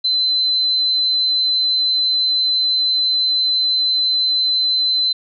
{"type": "tone", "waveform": "sine", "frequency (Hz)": 4053, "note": "B7", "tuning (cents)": 44, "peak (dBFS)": -14, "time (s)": [0.04, 5.13], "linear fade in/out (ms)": 10, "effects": []}